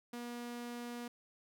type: tone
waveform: sawtooth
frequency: 240 Hz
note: B3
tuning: 49 cents flat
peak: -38 dBFS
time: 0.13-1.08 s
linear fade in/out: 5 ms
effects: none